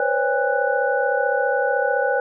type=tone cluster; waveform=sine; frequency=493.4 / 529 / 563 / 810 / 1483 Hz; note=B4 / C5 / C#5 / G#5 / F#6; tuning=-2 / +19 / +27 / -43 / +4 cents; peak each=-24 dBFS; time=0-2.2 s; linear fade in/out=2 ms; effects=none